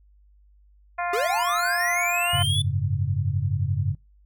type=harmonic tone; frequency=350 Hz; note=F4; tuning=4 cents sharp; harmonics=2 / 3 / 4 / 5 / 6 / 7; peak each=-27 / -31 / -33 / -35 / -37 / -38 dBFS; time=0.98-2.43 s; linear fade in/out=10 ms
type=linear sweep; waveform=square; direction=up; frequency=380 to 3500 Hz; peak=-24 dBFS; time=1.13-2.62 s; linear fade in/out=5 ms
type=chord; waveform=sine; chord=F# suspended second; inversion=none; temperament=just; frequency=92.5 / 104.06 / 138.75 Hz; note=F#2 / G#2 / C#3; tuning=0 / +4 / +2 cents; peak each=-26 dBFS; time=2.33-3.95 s; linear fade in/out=10 ms
effects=noise-tail reverb RT60 0.2 s tail -23 dB re dry + added 50 Hz sine -53 dBFS peak until 4.25 s